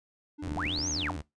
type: tone with pitch glide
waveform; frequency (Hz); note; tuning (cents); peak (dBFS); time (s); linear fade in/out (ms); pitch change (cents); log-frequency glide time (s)
triangle; 296.7 to 293.8; D4 to D4; +18 to +1; -35; 0.38-1.18; 20; -17; 0.83-0.89
type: tone with vibrato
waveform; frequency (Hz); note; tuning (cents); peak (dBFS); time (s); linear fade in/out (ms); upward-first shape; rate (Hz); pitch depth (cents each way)
sawtooth; 81.6; E2; -17; -32; 0.42-1.22; 10; square; 7.4; 160
type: clicks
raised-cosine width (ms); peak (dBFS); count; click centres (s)
3; -25; 5; 0.477 / 0.519 / 0.564 / 0.662 / 0.79
type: linear two-way sweep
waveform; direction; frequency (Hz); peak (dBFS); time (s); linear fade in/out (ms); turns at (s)
sine; up then down; 610 to 6645 to 610; -30; 0.57-1.11; 2; 0.9
effects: noise-tail reverb RT60 0.2 s tail -21 dB re dry + resampled to 22050 Hz